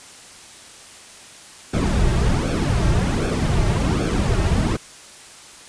brown noise with flanger, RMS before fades -19 dBFS, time 1.73-4.77 s, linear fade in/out 10 ms, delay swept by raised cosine 1 to 4.1 ms, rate 1.3 Hz, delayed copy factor -0.75, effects white hiss -42 dBFS RMS until 5.68 s + resampled to 22050 Hz

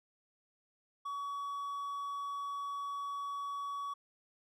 triangle tone, 1130 Hz, C#6, 33 cents sharp, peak -35 dBFS, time 1.05-3.94 s, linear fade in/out 10 ms, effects none

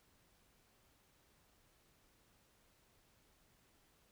silence, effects pink hiss -72 dBFS RMS until 4.11 s

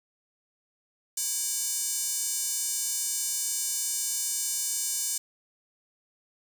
square tone with high-pass filter, 328.8 Hz, E4, 4 cents flat, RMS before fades -30 dBFS, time 1.17-5.18 s, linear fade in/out 5 ms, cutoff 7200 Hz, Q 2.2, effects none

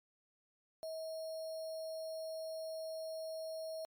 sine tone with sample-and-hold, 641 Hz, E5, 49 cents flat, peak -40 dBFS, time 0.83-3.85 s, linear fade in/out 0 ms, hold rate 4900 Hz, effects MP3 96 kbps

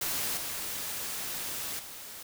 white noise with level steps, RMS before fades -32 / -36 / -44 dBFS, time 0.01-2.23 s, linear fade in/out 5 ms, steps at 0.37 / 1.79 s, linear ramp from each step 2 ms, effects none

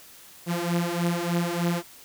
sawtooth beating tone pair, 170.7 / 174 Hz, F3 / F3, -39 / -6 cents, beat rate 3.3 Hz, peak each -23 dBFS, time 0.46-1.83 s, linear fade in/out 50 ms, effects white hiss -49 dBFS RMS until 2.04 s

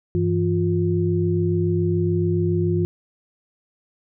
sine tone cluster, 99.1 / 166.2 / 353.3 Hz, G2 / E3 / F4, +19 / +15 / +20 cents, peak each -22 dBFS, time 0.15-2.85 s, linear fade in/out 0 ms, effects none

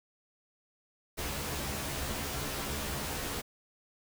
pink noise with comb filter, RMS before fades -36 dBFS, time 1.17-3.42 s, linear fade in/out 20 ms, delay 14 ms, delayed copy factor +0.75, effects none

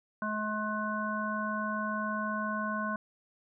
harmonic tone, 213.2 Hz, G#3, 46 cents sharp, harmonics 1 / 3 / 5 / 7, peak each -35 / -39 / -35 / -36 dBFS, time 0.22-2.96 s, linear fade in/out 2 ms, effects none

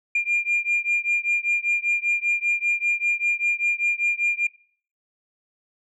sine beating tone pair, 2400 / 2405.1 Hz, D7 / D7, +37 / +41 cents, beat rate 5.1 Hz, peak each -22 dBFS, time 0.15-4.47 s, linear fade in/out 5 ms, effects noise-tail reverb RT60 0.5 s tail -21 dB re dry + tanh soft clip ceiling -15 dBFS

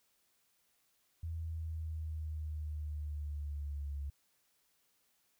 sine exponential sweep, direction down, 82.41 to 70.4 Hz, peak -37 dBFS, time 1.23-4.1 s, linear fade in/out 5 ms, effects white hiss -75 dBFS RMS until 5.39 s

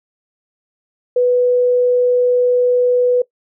sine tone, 493.9 Hz, B4, in tune, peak -10 dBFS, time 1.16-3.22 s, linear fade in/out 5 ms, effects noise-tail reverb RT60 0.1 s tail -20 dB re dry

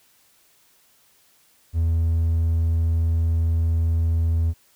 triangle tone, 82.41 Hz, E2, in tune, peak -15 dBFS, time 1.73-4.54 s, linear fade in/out 50 ms, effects tanh soft clip ceiling -11 dBFS + white hiss -59 dBFS RMS until 4.75 s

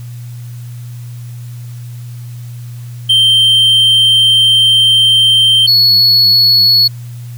triangle tone pair in turn, 3136 / 4383 Hz, G7 / C#8, 0 / -20 cents, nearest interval tritone, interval 580 cents, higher second, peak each -4 dBFS, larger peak neither, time 3.09-5.67 / 5.67-6.88 s, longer first, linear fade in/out 10 ms, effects added 120 Hz sine -24 dBFS peak until 7.37 s + white hiss -43 dBFS RMS until 7.37 s

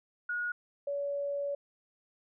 sine tone pair in turn, 1447 / 567.6 Hz, F#6 / C#5, -39 / +41 cents, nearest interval octave + major third, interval 1620 cents, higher first, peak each -31 / -31 dBFS, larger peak neither, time 0.29-0.52 / 0.87-1.55 s, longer second, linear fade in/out 5 ms, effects none

